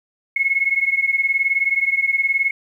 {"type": "beating tone pair", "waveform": "sine", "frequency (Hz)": [2175, 2194], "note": ["C#7", "C#7"], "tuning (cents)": [-33, -18], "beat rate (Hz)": 19, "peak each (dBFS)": [-18, -20], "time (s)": [0.36, 2.51], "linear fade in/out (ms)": 5, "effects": ["9-bit"]}